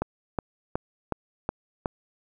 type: click train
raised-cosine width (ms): 1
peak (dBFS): -12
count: 6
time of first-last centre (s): 0.02-1.858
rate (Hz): 2.72
effects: 9-bit